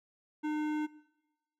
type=tone with hard clipping; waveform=sine; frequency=303.6 Hz; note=D#4; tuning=42 cents flat; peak=-33 dBFS; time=0.43-0.87 s; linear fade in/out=20 ms; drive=14 dB; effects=noise-tail reverb RT60 1.0 s tail -20 dB re dry